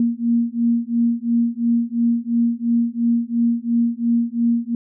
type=beating tone pair; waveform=sine; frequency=233.1 / 236 Hz; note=A#3 / A#3; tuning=0 / +22 cents; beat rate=2.9 Hz; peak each=-19 dBFS; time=0-4.75 s; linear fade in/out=2 ms; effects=none